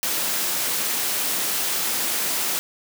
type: high-pass noise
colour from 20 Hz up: white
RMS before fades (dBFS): -24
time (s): 0.03-2.59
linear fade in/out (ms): 0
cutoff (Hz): 170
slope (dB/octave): 12
effects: none